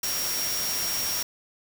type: tone in noise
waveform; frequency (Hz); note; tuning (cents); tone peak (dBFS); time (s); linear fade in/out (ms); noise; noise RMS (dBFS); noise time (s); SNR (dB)
sine; 5600; F8; +4; -29; 0.03-1.23; 5; white; -30; 0.03-1.23; -2
effects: none